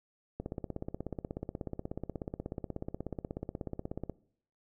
click train, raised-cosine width 2 ms, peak -23 dBFS, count 62, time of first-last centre 0.4-4.097 s, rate 16.5 Hz, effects noise-tail reverb RT60 0.6 s tail -21 dB re dry

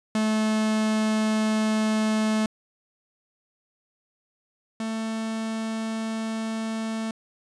45% pulse tone pair in turn, 217 / 222.3 Hz, A3 / A3, -24 / +18 cents, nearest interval unison, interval 42 cents, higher second, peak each -21 / -27 dBFS, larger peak first, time 0.15-2.46 / 4.8-7.11 s, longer neither, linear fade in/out 2 ms, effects resampled to 22050 Hz

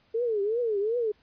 sine tone with vibrato, 440 Hz, A4, in tune, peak -24 dBFS, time 0.14-1.12 s, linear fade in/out 10 ms, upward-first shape triangle, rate 2.7 Hz, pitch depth 210 cents each way, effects pink hiss -65 dBFS RMS until 1.22 s + resampled to 11025 Hz

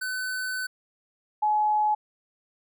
square / sine tone pair in turn, 1511 / 848 Hz, F#6 / G#5, +36 / +36 cents, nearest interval minor seventh, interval 1000 cents, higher first, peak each -29 / -20 dBFS, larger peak second, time 0.01-0.67 / 1.42-1.95 s, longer first, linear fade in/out 10 ms, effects none

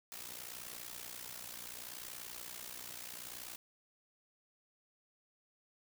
white noise with amplitude modulation, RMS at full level -44 dBFS, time 0.12-3.56 s, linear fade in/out 0 ms, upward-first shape sine, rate 60.7 Hz, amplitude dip 75%, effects none

